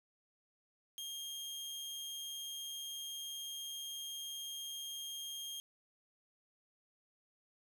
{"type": "tone", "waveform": "sawtooth", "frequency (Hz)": 3223, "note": "G7", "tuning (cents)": 47, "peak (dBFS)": -39, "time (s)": [0.98, 5.6], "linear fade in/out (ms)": 0, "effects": ["11-bit"]}